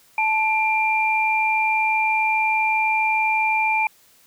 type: tone pair together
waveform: sine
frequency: 873.8 / 2379 Hz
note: A5 / D7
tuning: -12 / +22 cents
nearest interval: octave + perfect fourth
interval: 1734 cents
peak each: -20 dBFS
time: 0.18-3.87 s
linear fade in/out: 2 ms
effects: white hiss -55 dBFS RMS until 4.26 s